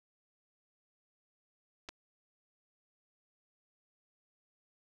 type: clicks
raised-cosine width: 0.2 ms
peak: -27 dBFS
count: 2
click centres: 1.888 / 1.891 s
effects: none